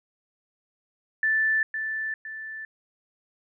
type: tone with echo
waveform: sine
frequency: 1760 Hz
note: A6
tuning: in tune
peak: -20 dBFS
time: 1.23-1.63 s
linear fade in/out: 2 ms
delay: 510 ms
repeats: 2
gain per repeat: -7 dB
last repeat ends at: 2.65 s
effects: none